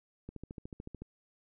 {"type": "click train", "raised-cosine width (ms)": 3, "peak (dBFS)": -30, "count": 11, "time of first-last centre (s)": [0.29, 1.02], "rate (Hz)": 13.7, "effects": []}